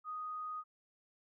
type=tone; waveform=sine; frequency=1244.5 Hz; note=D#6; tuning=in tune; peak=-39 dBFS; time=0.04-0.64 s; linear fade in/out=50 ms; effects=none